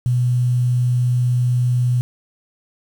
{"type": "tone with quantisation", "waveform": "sine", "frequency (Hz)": 123.47, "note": "B2", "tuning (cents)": 0, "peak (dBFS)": -14, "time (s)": [0.06, 2.01], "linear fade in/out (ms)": 0, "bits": 7, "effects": []}